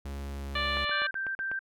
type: tone with pitch glide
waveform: 45% pulse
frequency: 69.8 to 69.08 Hz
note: C#2 to C#2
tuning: +13 to -5 cents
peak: -35 dBFS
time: 0.05-0.85 s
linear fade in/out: 5 ms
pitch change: -18 cents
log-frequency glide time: 0.29-0.58 s
type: harmonic tone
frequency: 587.3 Hz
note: D5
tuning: in tune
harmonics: 1 / 2 / 3 / 4 / 5 / 6 / 7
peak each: -39 / -33 / -33 / -36 / -36 / -38 / -39 dBFS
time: 0.55-1.07 s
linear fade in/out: 5 ms
type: click train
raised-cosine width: 0.5 ms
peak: -25 dBFS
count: 7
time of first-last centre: 0.77-1.515 s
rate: 8.05 Hz
type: tone bursts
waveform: sine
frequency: 1568 Hz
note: G6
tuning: in tune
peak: -30 dBFS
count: 3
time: 0.91-1.592 s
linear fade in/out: 5 ms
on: 200 ms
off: 41 ms
effects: none